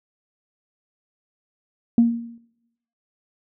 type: tone with exponential decay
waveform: sine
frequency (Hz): 233.4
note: A#3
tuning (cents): +2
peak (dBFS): -8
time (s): 1.98-2.38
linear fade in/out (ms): 2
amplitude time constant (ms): 86
effects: noise-tail reverb RT60 0.9 s tail -21 dB re dry + tanh soft clip ceiling -6 dBFS